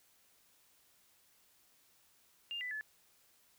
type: tone with pitch steps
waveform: sine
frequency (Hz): 2805 / 1990 / 1725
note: F7 / B6 / A6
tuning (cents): +7 / +13 / -35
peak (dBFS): -38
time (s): 2.51-2.81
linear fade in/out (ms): 0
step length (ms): 100
effects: white hiss -69 dBFS RMS until 3.58 s